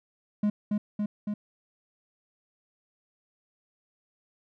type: tone with echo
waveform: triangle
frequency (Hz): 208.2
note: G#3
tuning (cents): +5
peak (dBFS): -20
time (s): 0.43-0.5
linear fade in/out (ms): 5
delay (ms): 280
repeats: 3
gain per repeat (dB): -2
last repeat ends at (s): 1.34
effects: none